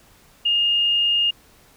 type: tone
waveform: sine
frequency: 2835 Hz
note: F7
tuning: 25 cents sharp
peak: -16 dBFS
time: 0.45-1.31 s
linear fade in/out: 10 ms
effects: pink hiss -53 dBFS RMS until 1.76 s